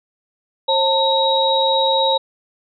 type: tone cluster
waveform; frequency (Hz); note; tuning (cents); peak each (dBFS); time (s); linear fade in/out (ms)
sine; 537 / 896 / 3821; C5 / A5 / A#7; +45 / +31 / +42; -18; 0.68-2.18; 10
effects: none